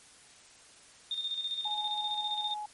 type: tone with tremolo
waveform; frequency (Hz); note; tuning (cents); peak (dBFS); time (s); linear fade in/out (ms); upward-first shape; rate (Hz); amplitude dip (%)
sine; 3647; A#7; -39; -30; 1.11-2.54; 2; square; 15; 55
type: tone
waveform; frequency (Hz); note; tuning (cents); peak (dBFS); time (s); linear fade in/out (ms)
sine; 842; G#5; +24; -35; 1.65-2.66; 5
effects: white hiss -56 dBFS RMS until 2.73 s + MP3 48 kbps